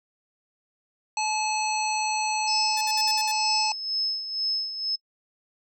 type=harmonic tone; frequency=861 Hz; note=A5; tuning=38 cents flat; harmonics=1 / 3 / 5 / 7 / 9; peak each=-26 / -31 / -33 / -34 / -36 dBFS; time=1.17-3.72 s; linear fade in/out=2 ms
type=tone with tremolo; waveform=sine; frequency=5200 Hz; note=E8; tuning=24 cents flat; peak=-23 dBFS; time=2.47-4.96 s; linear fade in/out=10 ms; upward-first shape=sine; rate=2.1 Hz; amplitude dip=65%
type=tone bursts; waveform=5% pulse; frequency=1760 Hz; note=A6; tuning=in tune; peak=-24 dBFS; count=6; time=2.77-3.314 s; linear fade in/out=2 ms; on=39 ms; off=62 ms
effects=noise-tail reverb RT60 0.1 s tail -26 dB re dry